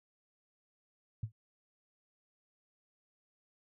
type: tone with exponential decay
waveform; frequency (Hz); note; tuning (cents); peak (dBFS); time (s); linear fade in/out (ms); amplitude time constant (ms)
sine; 110; A2; 0; -30; 1.23-1.32; 5; 19
effects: none